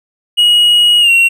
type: tone with pitch glide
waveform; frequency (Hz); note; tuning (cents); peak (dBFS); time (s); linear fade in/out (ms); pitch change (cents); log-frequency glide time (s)
triangle; 2898 to 2739; F#7 to F7; -37 to -34; -4; 0.37-1.29; 20; -97; 1-1.11
effects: none